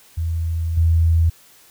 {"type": "tone with level steps", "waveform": "sine", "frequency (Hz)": 82.41, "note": "E2", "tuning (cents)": 0, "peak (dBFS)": [-19, -12], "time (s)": [0.17, 1.3], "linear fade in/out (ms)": 10, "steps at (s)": 0.77, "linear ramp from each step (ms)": 5, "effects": ["white hiss -50 dBFS RMS until 1.7 s"]}